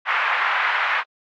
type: band-pass noise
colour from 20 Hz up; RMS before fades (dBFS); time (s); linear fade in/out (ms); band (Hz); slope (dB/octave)
pink; -21; 0.05-1.04; 50; 1000 to 2300; 24
effects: AAC 64 kbps